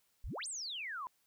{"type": "exponential two-way sweep", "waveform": "sine", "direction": "up then down", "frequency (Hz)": [31.76, 9080, 961], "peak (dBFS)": -39, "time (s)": [0.24, 1.07], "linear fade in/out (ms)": 0, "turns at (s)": 0.47, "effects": ["white hiss -75 dBFS RMS until 1.26 s"]}